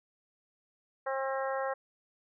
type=harmonic tone; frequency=267.9 Hz; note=C4; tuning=41 cents sharp; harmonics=2 / 3 / 4 / 5 / 6 / 7; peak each=-33 / -37 / -39 / -41 / -43 / -44 dBFS; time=1.06-1.74 s; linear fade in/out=10 ms; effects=none